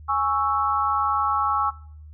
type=chord; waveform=sine; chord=C# minor; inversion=second; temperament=equal; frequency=830.6 / 1108.7 / 1318.5 Hz; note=G#5 / C#6 / E6; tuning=0 / 0 / 0 cents; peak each=-25 / -23 / -24 dBFS; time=0.08-1.71 s; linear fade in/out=20 ms; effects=noise-tail reverb RT60 0.5 s tail -19 dB re dry + added 76 Hz sine -40 dBFS peak until 2.13 s